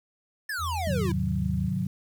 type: exponential sweep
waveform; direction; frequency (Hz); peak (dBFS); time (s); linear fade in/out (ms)
square; down; 1800 to 317.9; -30; 0.49-1.12; 5
type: tone with pitch glide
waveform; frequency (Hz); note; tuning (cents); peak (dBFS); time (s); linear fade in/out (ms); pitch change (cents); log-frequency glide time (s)
sine; 83.4 to 78.27; E2 to D#2; +21 to +11; -30; 0.58-1.71; 50; -110; 1.05-1.46
type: chord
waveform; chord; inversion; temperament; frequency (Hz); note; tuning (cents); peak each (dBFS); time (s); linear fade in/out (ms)
sine; Ab dominant seventh; none; equal with one note detuned; 103.83 / 130.81 / 152.98 / 185; Ab2 / C3 / Eb3 / Gb3; 0 / 0 / -29 / 0; -33 / -33 / -32 / -28; 0.87-1.87; 5
effects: 9-bit